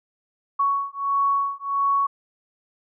sine beating tone pair, 1114 / 1115.5 Hz, C#6 / C#6, +8 / +11 cents, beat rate 1.5 Hz, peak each -23 dBFS, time 0.59-2.07 s, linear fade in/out 10 ms, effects none

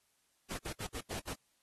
pink noise bursts at uneven times, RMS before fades -41 dBFS, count 6, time 0.5-0.58 / 0.65-0.73 / 0.8-0.87 / 0.94-1.01 / 1.1-1.2 / 1.27-1.34 s, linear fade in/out 10 ms, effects white hiss -75 dBFS RMS until 1.62 s + AAC 32 kbps

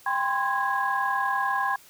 sine tone cluster, 795 / 1024 / 1064 / 1651 Hz, G5 / C6 / C6 / G#6, +24 / -38 / +29 / -11 cents, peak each -28 dBFS, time 0.06-1.76 s, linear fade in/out 5 ms, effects tanh soft clip ceiling -14 dBFS + white hiss -53 dBFS RMS until 1.89 s

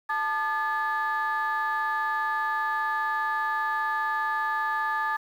sine tone cluster, 880 / 1205 / 1719 Hz, A5 / D6 / A6, 0 / +44 / -41 cents, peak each -28 dBFS, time 0.09-5.17 s, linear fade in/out 10 ms, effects tanh soft clip ceiling -19 dBFS + 9-bit

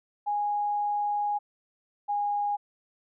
sine tone pair in turn, 826 / 820.8 Hz, G#5 / G#5, -10 / -21 cents, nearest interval unison, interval 11 cents, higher first, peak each -25 dBFS, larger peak neither, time 0.26-1.39 / 2.08-2.57 s, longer first, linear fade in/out 20 ms, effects none

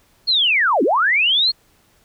sine linear two-way sweep, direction down then up, 4374 to 240 to 4374 Hz, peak -13 dBFS, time 0.27-1.52 s, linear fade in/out 20 ms, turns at 0.83 s, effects pink hiss -57 dBFS RMS until 2.04 s

